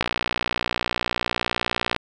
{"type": "click train", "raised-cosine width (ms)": 0.3, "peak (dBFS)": -5, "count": 118, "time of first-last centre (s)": [0.01, 1.963], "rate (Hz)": 59.9, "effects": []}